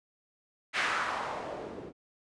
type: noise with low-pass filter sweep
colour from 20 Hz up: blue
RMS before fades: -34 dBFS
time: 0.73-1.93 s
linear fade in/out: 50 ms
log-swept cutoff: 2100 to 320 Hz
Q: 1.8
effects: resampled to 22050 Hz